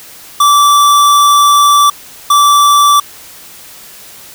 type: tone pair in turn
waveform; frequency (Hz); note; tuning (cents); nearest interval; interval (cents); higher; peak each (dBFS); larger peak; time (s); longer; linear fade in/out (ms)
square; 1162 / 1162; D6 / D6; -19 / -19; unison; 0; neither; -5; neither; 0.4-1.9 / 2.3-3; first; 5
effects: white hiss -34 dBFS RMS until 4.34 s